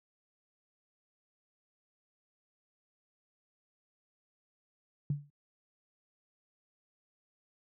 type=tone with exponential decay; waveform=sine; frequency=144.5 Hz; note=D3; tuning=28 cents flat; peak=-25 dBFS; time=5.1-5.3 s; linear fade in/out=2 ms; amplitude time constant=43 ms; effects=high-pass 80 Hz 12 dB/octave